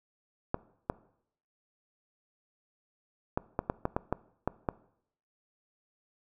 clicks, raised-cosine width 1 ms, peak -14 dBFS, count 10, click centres 0.544 / 0.899 / 3.375 / 3.591 / 3.699 / 3.854 / 3.965 / 4.126 / 4.476 / 4.688 s, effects noise-tail reverb RT60 0.7 s tail -20 dB re dry

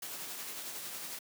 white noise with tremolo, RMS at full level -41 dBFS, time 0.02-1.19 s, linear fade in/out 5 ms, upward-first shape sine, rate 11 Hz, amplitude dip 30%, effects high-pass 150 Hz 12 dB/octave

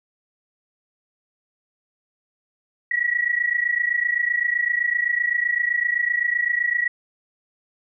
sine tone pair together, 1911.2 / 1939 Hz, A#6 / B6, +43 / -32 cents, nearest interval unison, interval 25 cents, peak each -22 dBFS, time 2.91-6.88 s, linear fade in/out 5 ms, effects none

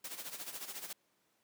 white noise with tremolo, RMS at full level -42 dBFS, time 0.04-0.93 s, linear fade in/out 5 ms, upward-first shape sine, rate 14 Hz, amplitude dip 70%, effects pink hiss -75 dBFS RMS until 1.43 s + high-pass 200 Hz 12 dB/octave

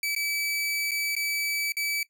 sawtooth tone with dropouts, 2300 Hz, D7, 37 cents flat, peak -23 dBFS, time 0.03-2.03 s, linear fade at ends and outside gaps 2 ms, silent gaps 0.15-0.162 / 0.91-0.916 / 1.152-1.164 / 1.721-1.768 s, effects noise-tail reverb RT60 0.1 s tail -18 dB re dry

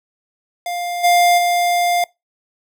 square tone with level steps, 702 Hz, F5, 9 cents sharp, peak -22 / -11 / -15 dBFS, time 0.66-2.04 s, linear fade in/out 2 ms, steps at 1.03 / 1.37 s, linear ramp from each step 20 ms, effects noise-tail reverb RT60 0.2 s tail -23 dB re dry

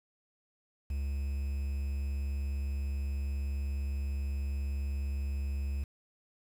triangle tone with quantisation, 69.6 Hz, C#2, 8 cents sharp, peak -29 dBFS, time 0.9-5.84 s, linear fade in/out 5 ms, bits 9, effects none

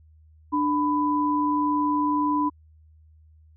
sine tone pair together, 296.4 / 997 Hz, D4 / B5, +16 / +16 cents, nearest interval octave + major sixth, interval 2100 cents, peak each -23 dBFS, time 0.52-2.5 s, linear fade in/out 20 ms, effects added 78 Hz sine -51 dBFS peak until 3.56 s

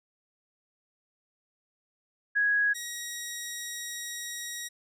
sine / 5% pulse tone pair in turn, 1661.2 / 1899.3 Hz, G#6 / A#6, 0 / +32 cents, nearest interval major second, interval 232 cents, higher second, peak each -22 dBFS, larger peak neither, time 2.35-2.74 / 2.74-4.69 s, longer second, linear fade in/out 20 ms, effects low-pass 9000 Hz 12 dB/octave

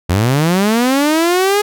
sawtooth linear sweep, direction up, 82.41 to 420.1 Hz, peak -7 dBFS, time 0.09-1.62 s, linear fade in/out 10 ms, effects none

